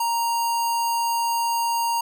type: tone with notch filter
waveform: square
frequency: 932.3 Hz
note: A#5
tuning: in tune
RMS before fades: -23 dBFS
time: 0-2.01 s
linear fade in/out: 5 ms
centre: 2000 Hz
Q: 0.85
effects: none